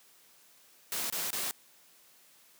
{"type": "noise bursts", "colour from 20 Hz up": "white", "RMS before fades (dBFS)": -34, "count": 3, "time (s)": [0.92, 1.51], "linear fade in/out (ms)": 0, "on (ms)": 180, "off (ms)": 25, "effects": ["white hiss -61 dBFS RMS until 2.59 s", "high-pass 150 Hz 12 dB/octave"]}